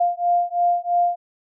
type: beating tone pair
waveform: sine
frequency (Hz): 699 / 702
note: F5 / F5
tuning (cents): +1 / +9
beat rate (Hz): 3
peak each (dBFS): -20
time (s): 0-1.16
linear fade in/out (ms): 10
effects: none